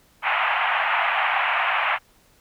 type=band-pass noise; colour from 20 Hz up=pink; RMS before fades=-22 dBFS; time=0.22-1.99 s; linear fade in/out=50 ms; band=710 to 2800 Hz; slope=48 dB/octave; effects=pink hiss -58 dBFS RMS until 2.4 s